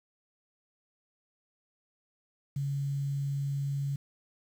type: tone with quantisation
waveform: sine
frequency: 139.9 Hz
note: C#3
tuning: 16 cents sharp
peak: -29 dBFS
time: 2.56-3.96 s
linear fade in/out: 5 ms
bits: 9
effects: none